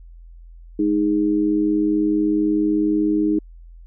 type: tone with amplitude modulation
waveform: sine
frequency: 311.1 Hz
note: D#4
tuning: in tune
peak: -12 dBFS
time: 0.79-3.39 s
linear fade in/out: 5 ms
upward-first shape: sine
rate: 100 Hz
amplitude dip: 80%
effects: added 42 Hz sine -39 dBFS peak until 3.86 s